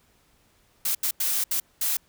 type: noise bursts at uneven times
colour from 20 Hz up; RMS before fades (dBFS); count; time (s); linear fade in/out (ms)
blue; -25; 5; 0.85-0.95 / 1.03-1.11 / 1.2-1.44 / 1.51-1.6 / 1.81-1.97; 5
effects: pink hiss -63 dBFS RMS until 2.08 s